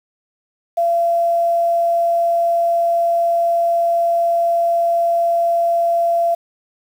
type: tone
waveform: sine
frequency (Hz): 681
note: F5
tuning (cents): -44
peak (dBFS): -13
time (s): 0.77-6.35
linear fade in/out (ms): 10
effects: 7-bit